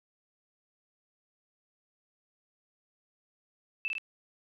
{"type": "tone with echo", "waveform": "sine", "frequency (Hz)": 2637, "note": "E7", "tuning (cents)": 0, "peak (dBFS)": -29, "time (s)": [3.85, 3.88], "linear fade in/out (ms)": 0, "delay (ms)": 51, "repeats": 2, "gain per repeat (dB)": -2, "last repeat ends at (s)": 3.982, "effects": []}